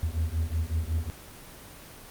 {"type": "beating tone pair", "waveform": "triangle", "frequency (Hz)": [78, 83.4], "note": ["D#2", "E2"], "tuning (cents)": [5, 21], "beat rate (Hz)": 5.4, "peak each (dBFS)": -27, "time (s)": [0.03, 1.1], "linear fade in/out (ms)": 0, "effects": ["pink hiss -46 dBFS RMS until 2.1 s", "Opus 24 kbps"]}